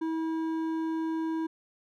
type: tone with hard clipping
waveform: sine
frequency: 322.7 Hz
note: E4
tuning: 37 cents flat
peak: -30 dBFS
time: 0.01-1.47 s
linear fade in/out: 10 ms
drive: 8 dB
effects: none